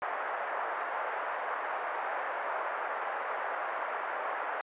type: band-pass noise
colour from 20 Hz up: pink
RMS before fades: -35 dBFS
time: 0.02-4.61 s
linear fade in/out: 0 ms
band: 600 to 1700 Hz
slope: 24 dB/octave
effects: resampled to 8000 Hz